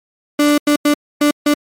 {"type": "tone bursts at uneven times", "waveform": "35% pulse", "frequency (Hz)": 293.7, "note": "D4", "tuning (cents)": 0, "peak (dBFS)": -8, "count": 5, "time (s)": [[0.39, 0.58], [0.67, 0.76], [0.85, 0.94], [1.21, 1.31], [1.46, 1.54]], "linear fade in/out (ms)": 5, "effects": ["MP3 64 kbps"]}